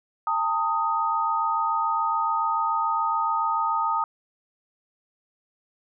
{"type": "tone cluster", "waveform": "sine", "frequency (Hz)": [813, 900, 1249], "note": ["G#5", "A5", "D#6"], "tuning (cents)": [-37, 39, 6], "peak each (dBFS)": [-33, -25, -24], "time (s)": [0.27, 4.04], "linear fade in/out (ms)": 2, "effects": []}